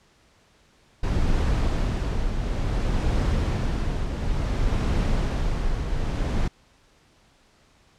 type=noise with tremolo; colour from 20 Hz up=brown; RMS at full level=-21 dBFS; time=1.03-6.48 s; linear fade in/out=5 ms; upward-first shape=triangle; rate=0.57 Hz; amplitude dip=50%; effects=pink hiss -59 dBFS RMS until 7.98 s + low-pass 7000 Hz 12 dB/octave